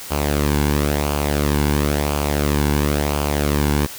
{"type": "tone with flanger", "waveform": "sawtooth", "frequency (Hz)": 73, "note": "D2", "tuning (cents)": -10, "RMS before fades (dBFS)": -19, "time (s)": [0.1, 3.87], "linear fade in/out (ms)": 20, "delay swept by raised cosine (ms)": [0.52, 1.62], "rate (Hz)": 0.97, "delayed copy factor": -0.55, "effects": ["white hiss -34 dBFS RMS until 3.98 s"]}